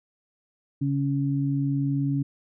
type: tone pair together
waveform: sine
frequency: 139.7 / 278.6 Hz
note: C#3 / C#4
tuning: +14 / +9 cents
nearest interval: octave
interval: 1195 cents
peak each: -24 / -26 dBFS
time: 0.81-2.23 s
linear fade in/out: 10 ms
effects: none